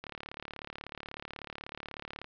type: click train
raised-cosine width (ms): 0.3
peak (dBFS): -24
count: 81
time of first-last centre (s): 0.04-2.244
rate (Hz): 36.3
effects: low-pass 5000 Hz 12 dB/octave